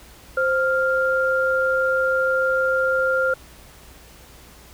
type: tone pair together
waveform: sine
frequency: 523.2 / 1396.9 Hz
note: C5 / F6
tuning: 0 / 0 cents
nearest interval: octave + perfect fourth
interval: 1700 cents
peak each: -20 dBFS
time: 0.37-3.34 s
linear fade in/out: 5 ms
effects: added 60 Hz sine -49 dBFS peak until 4.73 s + pink hiss -47 dBFS RMS until 4.73 s